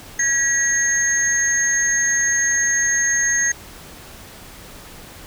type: tone cluster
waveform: sine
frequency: 1656 / 1924 / 6450 Hz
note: G#6 / B6 / G8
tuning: -5 / -46 / +48 cents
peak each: -25 / -20 / -18 dBFS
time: 0.19-3.52 s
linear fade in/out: 5 ms
effects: pink hiss -40 dBFS RMS until 5.26 s